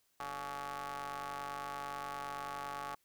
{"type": "ring-modulated tone", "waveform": "sawtooth", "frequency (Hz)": 137.6, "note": "C#3", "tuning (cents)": -12, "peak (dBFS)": -33, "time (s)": [0.2, 2.95], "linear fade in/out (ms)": 2, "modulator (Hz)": 988, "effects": ["white hiss -75 dBFS RMS until 3.04 s"]}